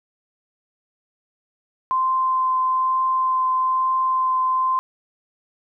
sine tone with vibrato, 1038 Hz, C6, 14 cents flat, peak -17 dBFS, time 1.91-4.79 s, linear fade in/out 0 ms, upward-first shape triangle, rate 1.1 Hz, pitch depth 9 cents each way, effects none

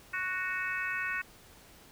harmonic tone, 370.2 Hz, F#4, 1 cent sharp, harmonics 3 / 4 / 5 / 6 / 7, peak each -41 / -35 / -36 / -41 / -39 dBFS, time 0.13-1.22 s, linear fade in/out 10 ms, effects pink hiss -56 dBFS RMS until 1.91 s

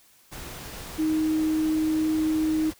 sine tone in noise, 313.2 Hz, D#4, 11 cents sharp, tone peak -21 dBFS, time 0.98-2.71 s, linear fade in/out 20 ms, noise pink, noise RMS -39 dBFS, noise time 0.31-2.74 s, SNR +15 dB, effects white hiss -58 dBFS RMS until 2.79 s

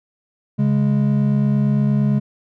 triangle tone pair together, 138.59 / 207.4 Hz, C#3 / G#3, 0 / -2 cents, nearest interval perfect fifth, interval 698 cents, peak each -15 dBFS, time 0.58-2.2 s, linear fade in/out 20 ms, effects none

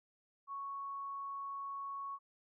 sine tone, 1108.7 Hz, C#6, in tune, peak -40 dBFS, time 0.47-2.19 s, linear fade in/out 50 ms, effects none

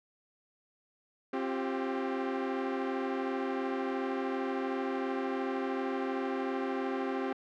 sawtooth chord, C suspended fourth, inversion none, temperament equal with one note detuned, 265.7 / 349.2 / 392 Hz, C4 / F4 / G4, +27 / 0 / 0 cents, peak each -30 / -36 / -31 dBFS, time 1.33-7.33 s, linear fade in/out 5 ms, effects low-pass 2000 Hz 12 dB/octave

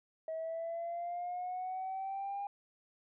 sine exponential sweep, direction up, 639 to 809 Hz, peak -35 dBFS, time 0.28-2.47 s, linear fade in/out 2 ms, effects tanh soft clip ceiling -33 dBFS

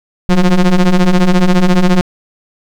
square ring-modulated tone, 89.3 Hz, F2, 39 cents sharp, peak -4 dBFS, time 0.29-2.01 s, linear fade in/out 0 ms, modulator 96.5 Hz, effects low-pass 6000 Hz 12 dB/octave + 7-bit

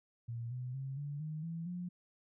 sine tone with pitch steps, 117.2 / 125.61 / 134.63 / 144.29 / 154.65 / 165.75 / 177.64 Hz, A#2 / B2 / C3 / D3 / D#3 / E3 / F3, +10 / +30 / +50 / -30 / -10 / +10 / +30 cents, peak -38 dBFS, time 0.28-1.89 s, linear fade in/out 10 ms, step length 230 ms, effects none

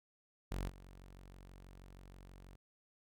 sawtooth tone with level steps, 46.25 Hz, F#1, in tune, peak -34 / -50 dBFS, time 0.51-2.56 s, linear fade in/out 10 ms, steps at 0.68 s, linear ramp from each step 20 ms, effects none

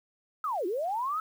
sine linear two-way sweep, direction down then up, 1318.5 to 329.6 to 1318.5 Hz, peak -28 dBFS, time 0.44-1.2 s, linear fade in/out 2 ms, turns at 0.66 s, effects 9-bit

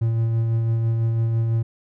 triangle tone with tremolo, 114.1 Hz, A#2, 37 cents flat, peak -15 dBFS, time 0.01-1.63 s, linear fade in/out 10 ms, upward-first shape sine, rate 6 Hz, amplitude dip 25%, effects none

